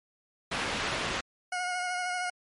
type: low-pass noise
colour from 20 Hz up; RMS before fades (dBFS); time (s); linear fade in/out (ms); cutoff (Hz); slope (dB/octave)
white; -32; 0.51-1.21; 10; 2700; 12
type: tone with vibrato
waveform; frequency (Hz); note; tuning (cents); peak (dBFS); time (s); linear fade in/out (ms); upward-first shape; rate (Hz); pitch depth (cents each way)
20% pulse; 723; F#5; -40; -25; 1.52-2.3; 5; sine; 13; 22
effects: MP3 48 kbps